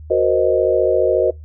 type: chord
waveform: sine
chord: C half-diminished seventh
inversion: second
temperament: equal with one note detuned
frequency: 370 / 466.2 / 520.5 / 622.3 Hz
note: Gb4 / Bb4 / C5 / Eb5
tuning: 0 / 0 / -9 / 0 cents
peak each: -18 dBFS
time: 0.1-1.31 s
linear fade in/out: 10 ms
effects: noise-tail reverb RT60 0.2 s tail -24 dB re dry + added 77 Hz sine -33 dBFS peak until 1.44 s